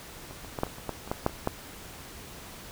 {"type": "clicks", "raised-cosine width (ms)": 1, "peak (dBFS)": [-29, -28, -18, -11, -26, -30, -16, -26, -14, -9, -29, -11], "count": 12, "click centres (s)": [0.31, 0.447, 0.588, 0.634, 0.667, 0.784, 0.893, 1.076, 1.115, 1.264, 1.296, 1.474], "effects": ["pink hiss -45 dBFS RMS until 2.71 s"]}